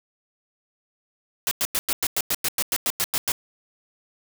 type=noise bursts; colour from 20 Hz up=white; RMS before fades=-23 dBFS; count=14; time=1.47-3.319 s; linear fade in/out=0 ms; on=42 ms; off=97 ms; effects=none